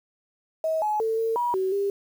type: tone with pitch steps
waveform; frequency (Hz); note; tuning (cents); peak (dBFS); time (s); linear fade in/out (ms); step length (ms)
sine; 639 / 848 / 446.4 / 451.3 / 963 / 378.2 / 399.2; D#5 / G#5 / A4 / A4 / B5 / F#4 / G4; +46 / +36 / +25 / +44 / -44 / +38 / +32; -22; 0.64-1.9; 2; 180
effects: 8-bit